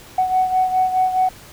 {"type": "beating tone pair", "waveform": "sine", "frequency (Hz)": [744, 748.8], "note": ["F#5", "F#5"], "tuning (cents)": [9, 20], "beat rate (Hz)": 4.8, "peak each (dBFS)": [-15, -21], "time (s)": [0.18, 1.29], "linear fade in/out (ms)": 5, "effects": ["tanh soft clip ceiling -8 dBFS", "pink hiss -42 dBFS RMS until 1.52 s"]}